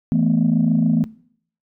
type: chord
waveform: sine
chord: E suspended fourth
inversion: none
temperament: equal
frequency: 164.81 / 220 / 246.9 Hz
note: E3 / A3 / B3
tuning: 0 / 0 / 0 cents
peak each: -18 dBFS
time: 0.12-1.04 s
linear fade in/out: 0 ms
effects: noise-tail reverb RT60 0.6 s tail -21 dB re dry + tanh soft clip ceiling -8 dBFS